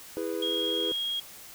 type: chord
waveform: triangle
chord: E major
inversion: none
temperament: just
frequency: 329.6 / 412 / 494.4 Hz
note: E4 / G#4 / B4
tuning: 0 / -14 / +2 cents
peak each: -32 dBFS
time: 0.17-0.92 s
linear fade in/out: 0 ms
type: tone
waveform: sine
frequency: 3272 Hz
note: G#7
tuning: 26 cents flat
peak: -28 dBFS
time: 0.42-1.2 s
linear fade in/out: 5 ms
effects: white hiss -47 dBFS RMS until 1.54 s